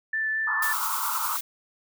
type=tone with vibrato; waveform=sine; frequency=1760 Hz; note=A6; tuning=in tune; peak=-24 dBFS; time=0.13-0.73 s; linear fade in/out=5 ms; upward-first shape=triangle; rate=4.5 Hz; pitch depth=11 cents each way
type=band-pass noise; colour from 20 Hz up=white; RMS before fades=-31 dBFS; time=0.47-1.37 s; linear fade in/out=10 ms; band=890 to 1400 Hz; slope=96 dB/octave
type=noise with tremolo; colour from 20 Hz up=blue; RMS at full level=-29 dBFS; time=0.62-1.41 s; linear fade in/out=5 ms; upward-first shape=sine; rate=9.9 Hz; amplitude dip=25%
effects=none